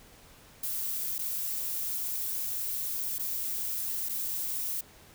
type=noise with dropouts; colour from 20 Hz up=violet; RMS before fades=-33 dBFS; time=0.63-4.81 s; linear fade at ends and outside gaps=5 ms; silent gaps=1.183-1.19 / 3.184-3.194 / 4.088-4.093 s; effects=pink hiss -55 dBFS RMS until 5.14 s